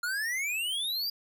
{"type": "exponential sweep", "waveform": "square", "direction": "up", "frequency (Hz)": [1396.9, 4857], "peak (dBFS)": -30, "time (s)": [0.03, 1.1], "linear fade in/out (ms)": 5, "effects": []}